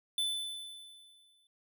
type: tone with exponential decay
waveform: square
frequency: 3509 Hz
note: A7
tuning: 5 cents flat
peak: -29 dBFS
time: 0.18-1.47 s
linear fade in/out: 2 ms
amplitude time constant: 280 ms
effects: none